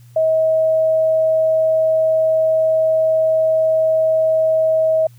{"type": "tone", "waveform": "sine", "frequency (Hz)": 638, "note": "D#5", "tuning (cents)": 43, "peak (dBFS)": -12, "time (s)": [0.16, 5.07], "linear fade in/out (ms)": 5, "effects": ["added 120 Hz sine -41 dBFS peak until 5.18 s", "white hiss -56 dBFS RMS until 5.18 s"]}